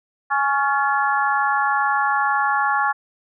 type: harmonic tone with a mistuned harmonic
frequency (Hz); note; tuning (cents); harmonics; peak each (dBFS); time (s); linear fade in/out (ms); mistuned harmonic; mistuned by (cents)
277.9; C#4; +4; 3 / 4 / 5 / 6; -21 / -22 / -23 / -24; 0.3-2.93; 20; 6; +47
effects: none